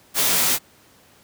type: noise with comb filter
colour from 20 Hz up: white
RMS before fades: -19 dBFS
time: 0.14-0.59 s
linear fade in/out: 50 ms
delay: 16 ms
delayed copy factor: +0.9
effects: pink hiss -53 dBFS RMS until 1.23 s + high-pass 100 Hz 12 dB/octave